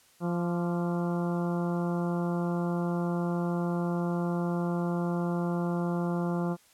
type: harmonic tone with a mistuned harmonic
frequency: 173.6 Hz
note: F3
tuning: 10 cents flat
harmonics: 1 / 2 / 3 / 4 / 5 / 6 / 7 / 8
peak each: -28 / -34 / -38 / -40 / -42 / -44 / -45 / -46 dBFS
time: 0.2-6.57 s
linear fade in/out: 50 ms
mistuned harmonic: 7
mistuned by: -48 cents
effects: white hiss -61 dBFS RMS until 6.73 s + low-pass 12000 Hz 12 dB/octave